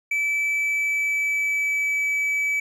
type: tone with pitch glide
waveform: triangle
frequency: 2310 to 2294 Hz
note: D7 to D7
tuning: -29 to -41 cents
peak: -19 dBFS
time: 0.11-2.6 s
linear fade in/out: 5 ms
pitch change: -12 cents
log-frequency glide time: 0.43-2.07 s
effects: none